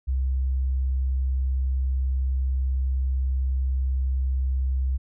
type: tone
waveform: sine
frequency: 65.41 Hz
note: C2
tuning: in tune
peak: -21 dBFS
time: 0.07-4.98 s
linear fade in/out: 20 ms
effects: none